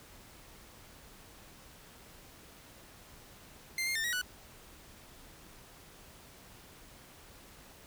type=tone with pitch steps; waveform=sawtooth; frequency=2093 / 2122 / 1801 / 1905 / 1480 Hz; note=C7 / C7 / A6 / A#6 / F#6; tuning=0 / +24 / +40 / +37 / 0 cents; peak=-28 dBFS; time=3.78-4.215 s; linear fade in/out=2 ms; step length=87 ms; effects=pink hiss -55 dBFS RMS until 7.86 s